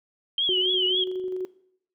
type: tone with vibrato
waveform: sine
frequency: 3126 Hz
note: G7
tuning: 6 cents flat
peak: -21 dBFS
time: 0.38-1.04 s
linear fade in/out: 2 ms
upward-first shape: triangle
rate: 3.7 Hz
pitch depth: 150 cents each way
type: tone with tremolo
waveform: sine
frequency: 370 Hz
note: F#4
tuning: in tune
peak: -25 dBFS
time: 0.49-1.45 s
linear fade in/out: 0 ms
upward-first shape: square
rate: 12 Hz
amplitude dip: 25%
effects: noise-tail reverb RT60 0.7 s tail -20 dB re dry